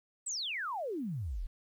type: exponential sweep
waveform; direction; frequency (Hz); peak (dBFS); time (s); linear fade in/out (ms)
sine; down; 8372 to 32.7; -34; 0.26-1.47; 10
effects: 11-bit